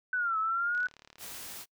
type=linear two-way sweep; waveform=sine; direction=down then up; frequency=1520 to 1287 to 1494 Hz; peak=-27 dBFS; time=0.13-0.87 s; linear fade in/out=2 ms; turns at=0.38 s
type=click train; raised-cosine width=0.2 ms; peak=-34 dBFS; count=24; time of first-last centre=0.75-1.373 s; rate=36.9 Hz
type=noise; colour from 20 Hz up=white; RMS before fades=-43 dBFS; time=1.18-1.66 s; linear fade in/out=50 ms
effects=noise-tail reverb RT60 0.1 s tail -25 dB re dry